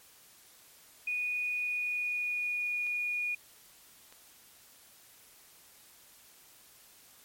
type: tone with pitch glide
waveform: sine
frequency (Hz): 2467 to 2446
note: D#7 to D#7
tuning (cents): -15 to -30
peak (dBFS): -30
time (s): 1.07-3.35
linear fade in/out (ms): 5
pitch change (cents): -15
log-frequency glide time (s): 1.48-2.87
type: clicks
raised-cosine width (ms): 0.2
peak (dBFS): -36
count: 2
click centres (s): 2.867 / 4.125
effects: white hiss -58 dBFS RMS until 7.24 s + MP3 64 kbps